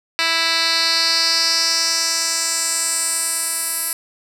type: tone with band-pass filter sweep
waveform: 10% pulse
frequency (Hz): 329.6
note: E4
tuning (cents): 0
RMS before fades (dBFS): -19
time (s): 0.19-3.93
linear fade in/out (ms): 0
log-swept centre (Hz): 3400 to 11000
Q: 3.1
effects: none